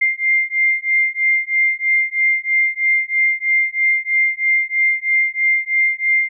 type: beating tone pair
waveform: sine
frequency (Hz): 2101 / 2104.1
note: C7 / C7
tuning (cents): +7 / +9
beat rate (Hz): 3.1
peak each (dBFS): -17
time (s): 0.01-6.29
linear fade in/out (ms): 10
effects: none